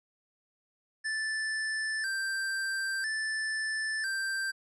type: tone with vibrato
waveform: square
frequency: 1661.2 Hz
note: G#6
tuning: in tune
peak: -31 dBFS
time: 1.04-4.52 s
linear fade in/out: 20 ms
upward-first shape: square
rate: 0.5 Hz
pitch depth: 96 cents each way
effects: resampled to 24000 Hz